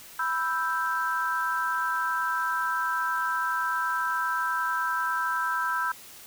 sine chord, E minor, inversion second, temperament equal, 987.8 / 1318.5 / 1568 Hz, B5 / E6 / G6, 0 / 0 / 0 cents, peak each -30 / -29 / -29 dBFS, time 0.19-5.92 s, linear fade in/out 5 ms, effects white hiss -47 dBFS RMS until 6.26 s

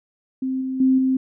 sine tone with level steps, 261.6 Hz, C4, in tune, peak -21 / -23 / -13 / -16 dBFS, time 0.42-1.17 s, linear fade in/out 5 ms, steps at 0.61 / 0.8 / 0.98 s, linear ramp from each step 5 ms, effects none

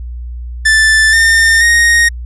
45% pulse tone with pitch steps, 1760 / 1811.6 / 1864.7 Hz, A6 / A#6 / A#6, 0 / -50 / 0 cents, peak -6 dBFS, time 0.65-2.09 s, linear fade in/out 10 ms, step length 480 ms, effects added 60 Hz sine -21 dBFS peak until 2.25 s + resampled to 24000 Hz

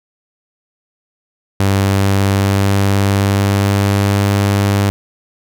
sawtooth tone with pitch glide, 98 to 100.17 Hz, G2 to G2, 0 to +38 cents, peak -7 dBFS, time 1.6-4.9 s, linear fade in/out 0 ms, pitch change +38 cents, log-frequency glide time 1.88-4.14 s, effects none

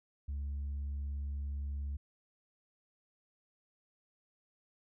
sine tone, 70.7 Hz, C#2, 35 cents sharp, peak -33 dBFS, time 0.28-1.97 s, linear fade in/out 10 ms, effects tanh soft clip ceiling -34 dBFS

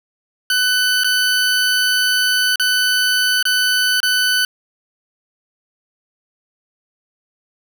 20% pulse tone with dropouts, 1500 Hz, F#6, 23 cents sharp, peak -9 dBFS, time 0.5-4.45 s, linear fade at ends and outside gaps 2 ms, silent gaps 1.036-1.044 / 2.558-2.597 / 3.427-3.453 / 4.003-4.03 s, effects none

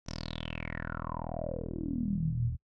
10% pulse tone with low-pass filter sweep, 40.61 Hz, E1, 25 cents flat, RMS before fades -35 dBFS, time 0.06-2.57 s, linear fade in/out 20 ms, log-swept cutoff 5900 to 95 Hz, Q 8.5, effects noise-tail reverb RT60 0.1 s tail -26 dB re dry

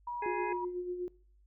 sine tone, 963 Hz, B5, 44 cents flat, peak -35 dBFS, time 0.07-0.65 s, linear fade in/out 5 ms
harmonic tone, 416.1 Hz, G#4, 3 cents sharp, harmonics 1 / 2 / 4 / 5 / 6, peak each -38 / -41 / -44 / -45 / -46 dBFS, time 0.22-0.53 s, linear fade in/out 5 ms
sine tone with tremolo, 358 Hz, F4, 43 cents sharp, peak -32 dBFS, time 0.26-1.08 s, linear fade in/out 0 ms, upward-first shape sine, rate 8.1 Hz, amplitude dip 50%
effects noise-tail reverb RT60 0.5 s tail -22 dB re dry + added 50 Hz sine -61 dBFS peak until 1.46 s

